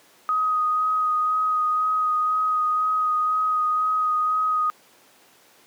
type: tone with vibrato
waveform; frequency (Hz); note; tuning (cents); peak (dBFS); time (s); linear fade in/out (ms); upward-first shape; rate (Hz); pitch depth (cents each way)
sine; 1252; D#6; +10; -19; 0.29-4.7; 0; sine; 2; 14
effects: pink hiss -54 dBFS RMS until 5.66 s + high-pass 300 Hz 12 dB/octave